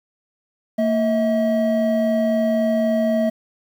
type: tone pair together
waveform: triangle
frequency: 228.4 / 641.4 Hz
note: A#3 / E5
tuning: -35 / -48 cents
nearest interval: octave + tritone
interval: 1787 cents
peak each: -17 dBFS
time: 0.78-3.3 s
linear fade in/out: 10 ms
effects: 8-bit